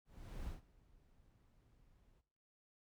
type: noise with ADSR envelope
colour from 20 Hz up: brown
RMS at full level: -45 dBFS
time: 0.05-2.22 s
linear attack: 420 ms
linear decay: 140 ms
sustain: -24 dB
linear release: 28 ms
effects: noise-tail reverb RT60 0.7 s tail -18 dB re dry